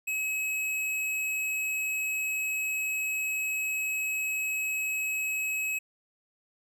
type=tone; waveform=square; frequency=2562 Hz; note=E7; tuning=50 cents flat; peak=-29 dBFS; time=0.07-5.79 s; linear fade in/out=10 ms; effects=none